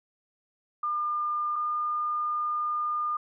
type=tone pair in turn; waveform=sine; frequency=1204 / 1211.7 Hz; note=D6 / D#6; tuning=+43 / -46 cents; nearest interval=unison; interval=11 cents; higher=second; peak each=-26 dBFS; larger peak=neither; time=0.83-1.56 / 1.56-3.17 s; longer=second; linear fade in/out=5 ms; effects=none